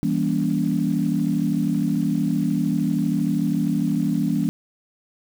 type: chord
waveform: sine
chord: E diminished seventh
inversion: none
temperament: just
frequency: 164.81 / 197.78 / 237.3 / 284.8 Hz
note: E3 / G3 / Bb3 / Db4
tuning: 0 / +16 / +31 / +47 cents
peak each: -24 dBFS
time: 0.03-4.49 s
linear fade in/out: 0 ms
effects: tanh soft clip ceiling -8 dBFS + 7-bit